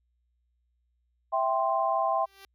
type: chord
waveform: sine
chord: C major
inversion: first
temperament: equal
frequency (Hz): 659.3 / 784 / 1046.5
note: E5 / G5 / C6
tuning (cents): 0 / 0 / 0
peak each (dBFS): -28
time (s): 1.32-2.26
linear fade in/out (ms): 20
type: tone with exponential growth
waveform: 5% pulse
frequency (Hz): 391.2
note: G4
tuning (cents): -4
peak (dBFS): -34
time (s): 2.09-2.45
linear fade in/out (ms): 0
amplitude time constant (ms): 77
effects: added 60 Hz sine -70 dBFS peak until 2.54 s